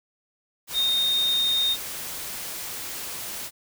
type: tone in noise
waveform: sine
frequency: 3686 Hz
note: A#7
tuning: 20 cents flat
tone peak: -20 dBFS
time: 0.73-1.77 s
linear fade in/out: 50 ms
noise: white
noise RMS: -34 dBFS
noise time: 0.67-3.51 s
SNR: +11 dB
effects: none